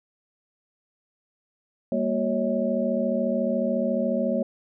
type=tone cluster; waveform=sine; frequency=201.3 / 235.4 / 374 / 554 / 634 Hz; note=G3 / A#3 / F#4 / C#5 / D#5; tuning=+46 / +17 / +19 / -1 / +32 cents; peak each=-29 / -26 / -34 / -26 / -31 dBFS; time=1.92-4.43 s; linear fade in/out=2 ms; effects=none